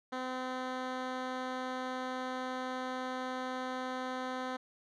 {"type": "tone with low-pass filter", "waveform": "10% pulse", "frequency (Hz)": 256.3, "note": "C4", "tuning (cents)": -36, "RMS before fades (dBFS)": -38, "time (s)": [0.12, 4.57], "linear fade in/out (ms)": 10, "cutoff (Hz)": 4000, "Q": 0.58, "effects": []}